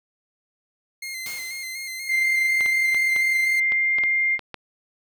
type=tone with vibrato; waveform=sawtooth; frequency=2100 Hz; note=C7; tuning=6 cents sharp; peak=-27 dBFS; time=1.02-3.6 s; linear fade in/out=5 ms; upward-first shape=square; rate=4.1 Hz; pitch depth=28 cents each way
type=noise with exponential decay; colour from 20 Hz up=white; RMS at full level=-35 dBFS; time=1.26-2 s; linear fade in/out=1 ms; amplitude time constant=160 ms
type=tone with pitch glide; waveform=sine; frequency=2093 to 2108 Hz; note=C7 to C7; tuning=0 to +12 cents; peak=-18 dBFS; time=2.07-4.39 s; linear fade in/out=50 ms; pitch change=+12 cents; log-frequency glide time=3.49-4 s
type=clicks; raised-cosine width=0.3 ms; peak=-17 dBFS; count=9; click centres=2.608 / 2.661 / 2.946 / 3.163 / 3.721 / 3.985 / 4.037 / 4.393 / 4.543 s
effects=none